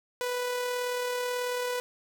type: tone with amplitude modulation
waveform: sawtooth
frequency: 493.9 Hz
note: B4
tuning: in tune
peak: -24 dBFS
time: 0.21-1.8 s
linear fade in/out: 0 ms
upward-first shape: sine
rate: 38.3 Hz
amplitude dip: 25%
effects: none